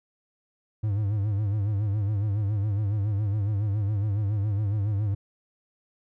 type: tone with vibrato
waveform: triangle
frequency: 103.1 Hz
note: G#2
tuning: 12 cents flat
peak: -21 dBFS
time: 0.83-5.15 s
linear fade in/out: 10 ms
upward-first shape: sine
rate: 7.2 Hz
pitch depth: 94 cents each way
effects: none